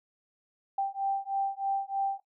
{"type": "beating tone pair", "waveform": "sine", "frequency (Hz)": [784, 787.2], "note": ["G5", "G5"], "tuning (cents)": [0, 7], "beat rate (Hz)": 3.2, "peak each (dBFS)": -31, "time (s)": [0.78, 2.2], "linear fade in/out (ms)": 5, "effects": ["noise-tail reverb RT60 0.1 s tail -17 dB re dry"]}